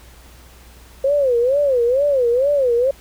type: tone with vibrato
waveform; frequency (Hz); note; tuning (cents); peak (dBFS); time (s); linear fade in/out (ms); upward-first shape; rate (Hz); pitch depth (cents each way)
sine; 523.3; C5; 0; -13; 1.04-2.91; 5; sine; 2.2; 190
effects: added 60 Hz sine -44 dBFS peak until 3 s + pink hiss -47 dBFS RMS until 3 s

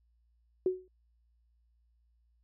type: tone with exponential decay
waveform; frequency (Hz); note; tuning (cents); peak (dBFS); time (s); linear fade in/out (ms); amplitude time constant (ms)
sine; 370; F#4; 0; -22; 0.66-0.88; 2; 46
effects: added 58 Hz sine -67 dBFS peak until 2.43 s

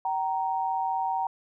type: tone pair together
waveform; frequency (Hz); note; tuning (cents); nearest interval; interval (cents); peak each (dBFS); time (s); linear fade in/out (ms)
sine; 767.8 / 932.3; G5 / A#5; -36 / 0; minor third; 336; -28; 0.05-1.27; 2
effects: none

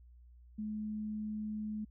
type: tone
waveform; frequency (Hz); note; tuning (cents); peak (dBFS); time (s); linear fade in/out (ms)
sine; 213.4; G#3; +47; -36; 0.58-1.85; 10
effects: added 60 Hz sine -55 dBFS peak until 1.9 s

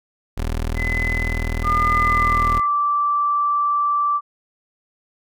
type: tone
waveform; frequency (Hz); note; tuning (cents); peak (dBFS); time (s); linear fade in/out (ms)
25% pulse; 40; D#1; +49; -17; 0.37-2.6; 10
type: tone with tremolo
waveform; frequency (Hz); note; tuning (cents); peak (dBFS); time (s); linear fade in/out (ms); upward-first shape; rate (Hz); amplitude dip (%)
sine; 2023; B6; +41; -21; 0.75-2.68; 50; sine; 0.92; 75
type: tone with pitch glide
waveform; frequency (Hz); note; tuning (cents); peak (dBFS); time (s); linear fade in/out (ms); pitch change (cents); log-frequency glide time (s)
sine; 1209 to 1167.1; D6 to D6; +50 to -11; -16; 1.63-4.21; 50; -61; 1.94-2.71
effects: none

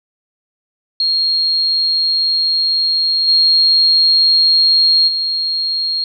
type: tone with level steps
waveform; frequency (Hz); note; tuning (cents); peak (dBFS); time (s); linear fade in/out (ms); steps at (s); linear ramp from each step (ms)
sine; 4254; C8; +28; -12 / -8 / -15; 1-6.04; 2; 3.27 / 5.07; 20
effects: none

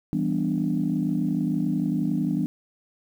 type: chord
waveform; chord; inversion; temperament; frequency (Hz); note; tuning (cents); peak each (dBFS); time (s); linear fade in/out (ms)
sine; E minor seventh; none; equal; 164.81 / 196 / 246.9 / 293.7; E3 / G3 / B3 / D4; 0 / 0 / 0 / 0; -27; 0.13-2.46; 0
effects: tanh soft clip ceiling -13 dBFS + 9-bit

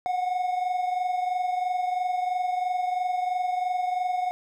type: tone pair together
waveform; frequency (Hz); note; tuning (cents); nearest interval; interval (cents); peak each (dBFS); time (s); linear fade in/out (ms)
triangle; 726 / 749; F#5 / F#5; -33 / +21; minor second; 54; -23 / -30; 0.06-4.31; 0
effects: none

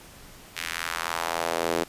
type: tone with high-pass filter sweep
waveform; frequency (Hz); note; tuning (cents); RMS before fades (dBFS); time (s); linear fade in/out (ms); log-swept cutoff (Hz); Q
sawtooth; 83.6; E2; +25; -29; 0.56-1.84; 10; 2200 to 370; 1.5
effects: pink hiss -48 dBFS RMS until 1.88 s + resampled to 32000 Hz

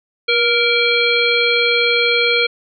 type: harmonic tone with a mistuned harmonic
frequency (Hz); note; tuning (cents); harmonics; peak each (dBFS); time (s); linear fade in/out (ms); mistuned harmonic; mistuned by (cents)
466.2; A#4; 0; 1 / 3 / 5 / 7 / 9; -18 / -22 / -16 / -20 / -21; 0.28-2.47; 10; 1; +41
effects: none

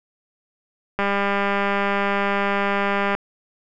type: click train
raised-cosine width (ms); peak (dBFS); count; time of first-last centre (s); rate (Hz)
0.5; -7; 433; 0.99-3.15; 200
effects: none

